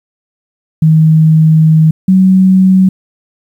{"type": "tone pair in turn", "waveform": "sine", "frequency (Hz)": [158.1, 188.01], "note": ["D#3", "F#3"], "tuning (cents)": [28, 28], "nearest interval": "minor third", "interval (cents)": 300, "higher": "second", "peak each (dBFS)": -3, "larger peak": "neither", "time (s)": [[0.82, 1.91], [2.08, 2.89]], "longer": "first", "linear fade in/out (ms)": 5, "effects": ["7-bit"]}